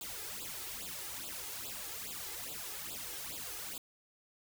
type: noise with flanger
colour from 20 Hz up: white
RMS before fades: -43 dBFS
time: 0.01-3.78 s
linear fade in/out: 2 ms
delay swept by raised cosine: 0.25 to 2.45 ms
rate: 2.4 Hz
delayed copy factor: +1
effects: none